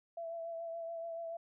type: tone with vibrato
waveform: sine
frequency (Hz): 667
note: E5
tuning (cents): +20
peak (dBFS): -39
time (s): 0.17-1.37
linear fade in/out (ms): 5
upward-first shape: triangle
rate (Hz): 7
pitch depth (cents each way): 29
effects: none